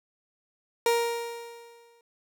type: tone with exponential decay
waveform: 30% pulse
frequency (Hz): 468.6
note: A#4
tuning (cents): +9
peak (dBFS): -17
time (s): 0.86-2.01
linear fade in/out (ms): 2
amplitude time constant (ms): 250
effects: none